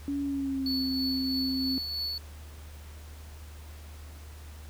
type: tone with pitch glide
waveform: sine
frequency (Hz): 282.1 to 263.2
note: C#4 to C4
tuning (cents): +30 to +10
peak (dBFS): -28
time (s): 0.08-1.78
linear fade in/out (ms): 0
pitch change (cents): -120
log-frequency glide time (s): 0.22-0.74
type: tone with tremolo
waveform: triangle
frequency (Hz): 4435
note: C#8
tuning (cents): 0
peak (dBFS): -28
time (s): 0.66-2.18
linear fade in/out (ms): 2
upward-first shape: triangle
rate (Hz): 3.1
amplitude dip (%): 40
effects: added 75 Hz sine -43 dBFS peak until 4.69 s + pink hiss -53 dBFS RMS until 4.69 s